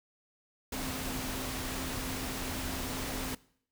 sine tone in noise, 260 Hz, C4, 11 cents flat, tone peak -41 dBFS, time 0.72-3.35 s, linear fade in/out 5 ms, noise pink, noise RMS -37 dBFS, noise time 0.72-3.35 s, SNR -7 dB, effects noise-tail reverb RT60 0.6 s tail -21 dB re dry

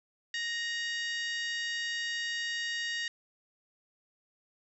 harmonic tone with a mistuned harmonic, 932.3 Hz, A#5, in tune, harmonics 2 / 3 / 4 / 5 / 6 / 7 / 8, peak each -34 / -40 / -40 / -43 / -46 / -50 / -50 dBFS, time 0.34-3.08 s, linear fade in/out 2 ms, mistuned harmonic 3, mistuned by +47 cents, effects none

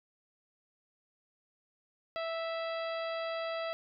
harmonic tone with a mistuned harmonic, 658 Hz, E5, 3 cents flat, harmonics 1 / 2 / 3 / 4 / 5 / 6 / 7, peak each -35 / -41 / -45 / -47 / -49 / -51 / -52 dBFS, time 2.16-3.73 s, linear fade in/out 0 ms, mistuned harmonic 7, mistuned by +47 cents, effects none

